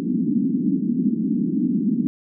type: band-pass noise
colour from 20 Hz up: pink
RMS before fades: -21 dBFS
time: 0-2.07 s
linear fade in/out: 0 ms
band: 190 to 290 Hz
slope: 48 dB/octave
effects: none